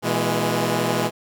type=chord; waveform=10% pulse; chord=E major; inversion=second; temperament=equal with one note detuned; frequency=120.79 / 164.81 / 207.7 Hz; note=B2 / E3 / G#3; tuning=-38 / 0 / 0 cents; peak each=-16 dBFS; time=0.02-1.11 s; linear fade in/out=50 ms; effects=none